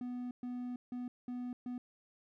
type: tone bursts at uneven times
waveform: triangle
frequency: 246.9 Hz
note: B3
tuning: in tune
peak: -36 dBFS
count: 5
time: 0.01-0.31 / 0.43-0.76 / 0.92-1.08 / 1.28-1.53 / 1.66-1.78 s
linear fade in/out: 2 ms
effects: none